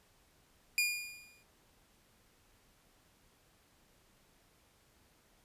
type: tone with exponential decay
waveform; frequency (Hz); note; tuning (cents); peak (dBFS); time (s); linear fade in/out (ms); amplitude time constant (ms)
sawtooth; 2428; D#7; -43; -23; 0.78-1.43; 1; 140
effects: pink hiss -68 dBFS RMS until 5.44 s + resampled to 32000 Hz